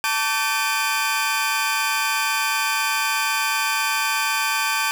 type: tone cluster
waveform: sawtooth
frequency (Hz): 888 / 1151 / 1544 / 2436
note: A5 / D6 / G6 / D#7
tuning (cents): +16 / -35 / -27 / -37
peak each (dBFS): -22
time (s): 0.04-4.91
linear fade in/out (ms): 0
effects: none